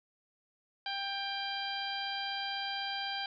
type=harmonic tone; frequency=792 Hz; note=G5; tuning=18 cents sharp; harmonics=1 / 2 / 3 / 4 / 5 / 6; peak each=-39 / -41 / -45 / -40 / -44 / -43 dBFS; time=0.86-3.26 s; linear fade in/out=2 ms; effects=none